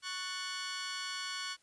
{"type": "chord", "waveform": "15% pulse", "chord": "F# minor", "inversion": "second", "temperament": "just", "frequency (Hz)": [1110, 1480, 1776], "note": ["C#6", "F#6", "A6"], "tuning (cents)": [2, 0, 16], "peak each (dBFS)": [-35, -34, -40], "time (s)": [0.02, 1.57], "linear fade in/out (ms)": 50, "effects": ["white hiss -69 dBFS RMS until 1.62 s", "resampled to 22050 Hz"]}